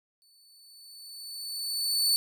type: tone with exponential growth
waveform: sawtooth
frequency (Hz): 4486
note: C#8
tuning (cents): +20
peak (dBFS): -18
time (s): 0.22-2.16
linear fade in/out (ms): 0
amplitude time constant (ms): 420
effects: none

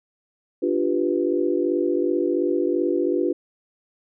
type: chord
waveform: sine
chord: G dominant seventh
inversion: second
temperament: equal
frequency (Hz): 293.7 / 349.2 / 392 / 493.9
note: D4 / F4 / G4 / B4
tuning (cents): 0 / 0 / 0 / 0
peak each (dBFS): -25 / -22 / -26 / -27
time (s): 0.62-3.33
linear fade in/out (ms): 10
effects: none

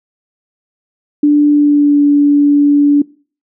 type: tone with pitch glide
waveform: sine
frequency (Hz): 293.7 to 288.7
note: D4 to D4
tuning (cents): 0 to -30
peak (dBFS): -5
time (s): 1.23-3.02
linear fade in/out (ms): 5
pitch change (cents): -30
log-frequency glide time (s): 1.49-2.03
effects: noise-tail reverb RT60 0.4 s tail -22 dB re dry

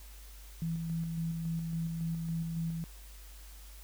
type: tone with tremolo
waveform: sine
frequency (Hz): 164.81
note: E3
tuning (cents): 0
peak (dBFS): -31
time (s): 0.62-2.84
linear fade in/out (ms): 0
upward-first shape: square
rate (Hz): 3.6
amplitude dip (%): 30
effects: added 50 Hz sine -48 dBFS peak until 3.83 s + white hiss -56 dBFS RMS until 3.83 s

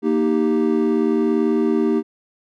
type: chord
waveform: triangle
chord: Eb major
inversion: second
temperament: equal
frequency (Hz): 233.1 / 311.1 / 392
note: Bb3 / Eb4 / G4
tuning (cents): 0 / 0 / 0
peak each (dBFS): -18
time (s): 0.02-2.03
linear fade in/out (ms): 50
effects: none

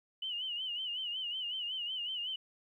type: tone with vibrato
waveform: sine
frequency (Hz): 2960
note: F#7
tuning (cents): 0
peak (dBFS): -35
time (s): 0.22-2.36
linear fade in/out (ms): 5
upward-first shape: sine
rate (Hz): 5.4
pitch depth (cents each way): 91
effects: 12-bit

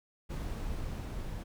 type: noise with level ramp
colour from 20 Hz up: brown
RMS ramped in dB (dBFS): -36 to -39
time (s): 0.29-1.44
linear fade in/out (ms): 20
effects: none

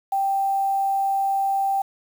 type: tone with quantisation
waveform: sine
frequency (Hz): 784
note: G5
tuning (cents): 0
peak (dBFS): -19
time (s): 0.12-1.82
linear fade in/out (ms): 5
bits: 7
effects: none

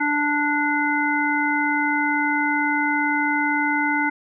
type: harmonic tone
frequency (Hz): 293.7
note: D4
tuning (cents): 0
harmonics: 1 / 3 / 5 / 7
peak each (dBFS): -24 / -24 / -24 / -24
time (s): 0-4.1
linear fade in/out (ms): 10
effects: none

